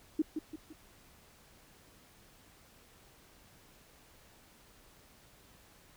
sine tone with echo, 311.1 Hz, D#4, in tune, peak -25 dBFS, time 0.19-0.22 s, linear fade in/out 5 ms, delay 170 ms, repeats 3, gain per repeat -7 dB, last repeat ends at 0.73 s, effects pink hiss -61 dBFS RMS until 5.96 s

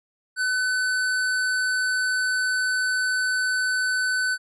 square tone, 1509 Hz, F#6, 34 cents sharp, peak -22 dBFS, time 0.36-4.38 s, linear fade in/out 50 ms, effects resampled to 24000 Hz

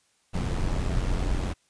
brown noise with amplitude modulation, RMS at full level -24 dBFS, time 0.33-1.54 s, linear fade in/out 20 ms, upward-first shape sine, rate 90.6 Hz, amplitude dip 55%, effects white hiss -67 dBFS RMS until 1.69 s + resampled to 22050 Hz

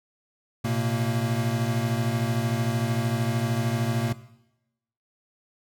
square tone cluster, 113.5 / 126.7 / 229.9 Hz, A#2 / B2 / A#3, -46 / +45 / -24 cents, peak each -29 dBFS, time 0.64-4.13 s, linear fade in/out 10 ms, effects noise-tail reverb RT60 0.9 s tail -17 dB re dry

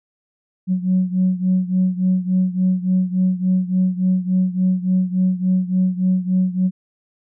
sine beating tone pair, 183.6 / 187.1 Hz, F#3 / F#3, -13 / +20 cents, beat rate 3.5 Hz, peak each -16 / -19 dBFS, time 0.67-6.71 s, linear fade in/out 50 ms, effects tanh soft clip ceiling -9 dBFS

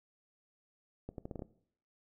accelerating click train, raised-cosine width 2 ms, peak -28 dBFS, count 7, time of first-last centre 1.09-1.422 s, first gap 92 ms, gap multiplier 0.79, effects noise-tail reverb RT60 0.6 s tail -18 dB re dry

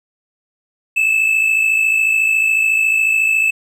triangle tone pair together, 2573 / 2627 Hz, E7 / E7, -43 / -7 cents, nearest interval unison, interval 36 cents, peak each -19 / -11 dBFS, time 0.96-3.51 s, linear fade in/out 10 ms, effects none

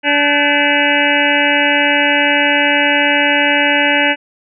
harmonic tone with a mistuned harmonic, 289.2 Hz, D4, 27 cents flat, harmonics 1 / 2 / 3 / 5 / 6 / 7 / 8 / 9 / 10, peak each -19 / -19 / -19 / -19 / -19 / -19 / -19 / -19 / -19 dBFS, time 0.03-4.16 s, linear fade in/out 50 ms, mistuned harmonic 5, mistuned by +92 cents, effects none

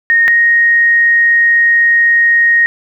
sine tone pair in turn, 1852 / 1868.1 Hz, A#6 / A#6, -12 / +3 cents, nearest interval unison, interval 15 cents, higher second, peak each -6 dBFS, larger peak neither, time 0.1-0.28 / 0.28-2.66 s, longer second, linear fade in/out 0 ms, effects 8-bit

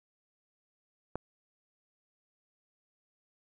click, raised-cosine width 1 ms, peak -20 dBFS, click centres 1.156 s, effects none

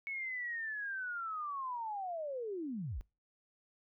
sine linear sweep, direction down, 2217 to 34.43 Hz, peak -37 dBFS, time 0.07-3.01 s, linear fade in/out 0 ms, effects noise-tail reverb RT60 0.3 s tail -25 dB re dry

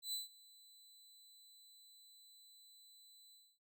sawtooth tone with ADSR envelope, 4000 Hz, B7, 21 cents sharp, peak -35 dBFS, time 0.02-3.59 s, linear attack 110 ms, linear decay 150 ms, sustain -23 dB, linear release 260 ms, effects none

